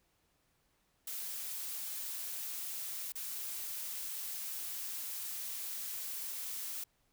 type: noise with dropouts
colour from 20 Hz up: blue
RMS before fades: -41 dBFS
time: 1.07-6.84 s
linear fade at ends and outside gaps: 5 ms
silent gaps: 3.122-3.154 s
effects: pink hiss -75 dBFS RMS until 7.12 s